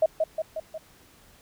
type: tone with echo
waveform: sine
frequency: 635 Hz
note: D#5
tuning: 35 cents sharp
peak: -16 dBFS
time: 0.02-0.06 s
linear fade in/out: 5 ms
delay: 180 ms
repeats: 4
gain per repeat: -4 dB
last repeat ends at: 0.78 s
effects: pink hiss -56 dBFS RMS until 1.41 s